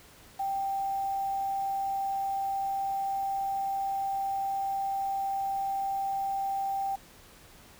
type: tone with quantisation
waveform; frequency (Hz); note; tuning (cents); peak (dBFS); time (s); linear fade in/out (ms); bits
sine; 784; G5; 0; -28; 0.39-6.96; 10; 8
effects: pink hiss -54 dBFS RMS until 7.79 s